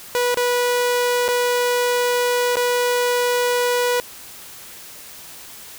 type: tone with dropouts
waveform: sawtooth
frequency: 489.1 Hz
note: B4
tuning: 17 cents flat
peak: -13 dBFS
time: 0.15-4 s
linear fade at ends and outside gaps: 0 ms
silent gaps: 0.344-0.372 / 1.281-1.287 / 2.556-2.569 s
effects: white hiss -39 dBFS RMS until 5.78 s